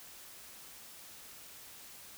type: silence
effects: white hiss -52 dBFS RMS until 2.17 s